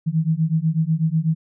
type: beating tone pair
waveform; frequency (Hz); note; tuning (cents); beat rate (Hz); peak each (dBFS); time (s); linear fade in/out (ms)
sine; 156.3 / 164.4; D#3 / E3; +8 / -4; 8.1; -20; 0.06-1.35; 20
effects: none